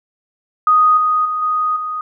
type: tone with level steps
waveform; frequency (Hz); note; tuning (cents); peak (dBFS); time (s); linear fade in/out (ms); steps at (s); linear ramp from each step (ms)
sine; 1244.5; D#6; 0; -8 / -12 / -17 / -14 / -20; 0.67-2.01; 2; 0.97 / 1.25 / 1.42 / 1.76; 5
effects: none